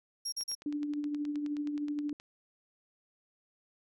35% pulse tone bursts, 5588 Hz, F8, in tune, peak -31 dBFS, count 3, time 0.25-0.552 s, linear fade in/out 10 ms, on 74 ms, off 40 ms
click train, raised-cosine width 0.2 ms, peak -32 dBFS, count 18, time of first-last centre 0.41-2.199 s, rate 9.5 Hz
sine tone with tremolo, 293.7 Hz, D4, in tune, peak -30 dBFS, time 0.66-2.13 s, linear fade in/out 2 ms, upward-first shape triangle, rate 13 Hz, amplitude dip 45%
effects none

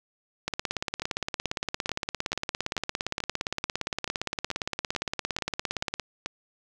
two click trains, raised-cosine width 0.2 ms, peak -11 / -14 dBFS, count 97 / 13, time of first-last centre 0.48-5.997 / 1.02-6.26 s, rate 17.4 / 2.29 Hz, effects none

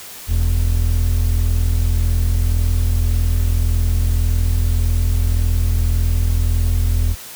triangle tone pair together, 41.23 / 83 Hz, E1 / E2, +1 / +12 cents, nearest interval octave, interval 1211 cents, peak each -14 dBFS, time 0.27-7.16 s, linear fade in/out 50 ms, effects white hiss -35 dBFS RMS until 7.35 s

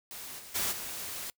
white noise with level steps, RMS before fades -43 / -48 / -31 / -39 dBFS, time 0.11-1.3 s, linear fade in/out 0 ms, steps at 0.38 / 0.54 / 0.71 s, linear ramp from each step 20 ms, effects noise-tail reverb RT60 0.1 s tail -25 dB re dry

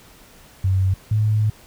sine tone pair in turn, 94.8 / 107.2 Hz, F#2 / A2, +43 / -45 cents, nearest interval major second, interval 212 cents, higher second, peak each -15 dBFS, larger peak neither, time 0.64-0.94 / 1.11-1.5 s, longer second, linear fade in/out 5 ms, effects pink hiss -48 dBFS RMS until 1.66 s

